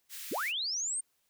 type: high-pass noise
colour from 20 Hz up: white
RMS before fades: -43 dBFS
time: 0.09-0.53 s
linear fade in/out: 50 ms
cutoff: 1600 Hz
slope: 24 dB/octave
type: linear sweep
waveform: sine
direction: up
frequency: 144.5 to 8870 Hz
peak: -31 dBFS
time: 0.31-1.01 s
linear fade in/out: 10 ms
effects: white hiss -75 dBFS RMS until 1.29 s